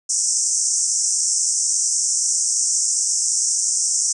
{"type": "band-pass noise", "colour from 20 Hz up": "pink", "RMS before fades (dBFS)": -20, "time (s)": [0.09, 4.13], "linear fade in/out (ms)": 10, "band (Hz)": [5500, 8800], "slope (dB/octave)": 96, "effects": []}